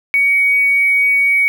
triangle tone with hard clipping, 2249 Hz, C#7, 24 cents sharp, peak -10 dBFS, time 0.14-1.48 s, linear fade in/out 0 ms, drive 3 dB, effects none

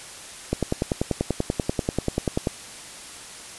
click train, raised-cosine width 2 ms, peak -8 dBFS, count 21, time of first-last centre 0.53-2.472 s, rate 10.3 Hz, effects white hiss -40 dBFS RMS until 3.58 s + resampled to 24000 Hz

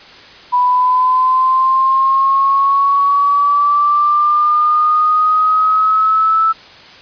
sine linear sweep, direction up, 985 to 1318.5 Hz, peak -9 dBFS, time 0.52-6.53 s, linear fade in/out 20 ms, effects white hiss -38 dBFS RMS until 7.01 s + resampled to 11025 Hz

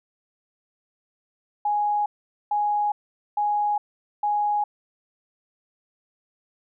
sine tone bursts, 830.6 Hz, G#5, in tune, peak -20 dBFS, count 4, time 1.65-4.64 s, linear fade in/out 5 ms, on 410 ms, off 450 ms, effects none

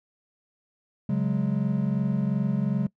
triangle chord, C# suspended fourth, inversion none, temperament equal, 138.59 / 185 / 207.7 Hz, C#3 / F#3 / G#3, 0 / 0 / 0 cents, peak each -25 dBFS, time 1.09-2.87 s, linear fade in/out 5 ms, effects noise-tail reverb RT60 0.1 s tail -22 dB re dry

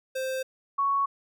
square / sine tone pair in turn, 523.3 / 1112 Hz, C5 / C#6, 0 / +5 cents, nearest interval octave + minor second, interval 1305 cents, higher second, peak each -29 / -22 dBFS, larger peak second, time 0.15-0.43 / 0.78-1.06 s, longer neither, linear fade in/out 10 ms, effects none

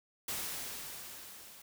white noise with level ramp, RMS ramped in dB -37 to -54 dBFS, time 0.28-1.62 s, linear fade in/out 5 ms, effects none

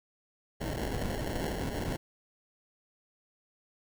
pink noise with sample-and-hold, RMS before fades -34 dBFS, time 0.6-1.97 s, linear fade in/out 10 ms, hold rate 1225 Hz, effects none

